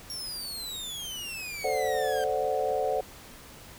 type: exponential sweep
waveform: sawtooth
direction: down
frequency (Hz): 5588 to 1562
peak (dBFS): -32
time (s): 0.1-2.24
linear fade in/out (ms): 0
type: chord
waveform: sine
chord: D dominant seventh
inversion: second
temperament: equal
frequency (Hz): 440 / 523.3 / 587.3 / 740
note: A4 / C5 / D5 / F#5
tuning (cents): 0 / 0 / 0 / 0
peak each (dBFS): -31 / -30 / -32 / -30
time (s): 1.64-3.01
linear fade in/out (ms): 5
effects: pink hiss -48 dBFS RMS until 3.78 s